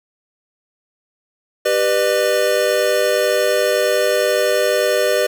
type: chord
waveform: square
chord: G major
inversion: none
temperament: equal with one note detuned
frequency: 392 / 493.9 / 602.4 Hz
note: G4 / B4 / D5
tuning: 0 / 0 / +44 cents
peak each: -22 / -19 / -18 dBFS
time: 1.65-5.27 s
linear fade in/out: 10 ms
effects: none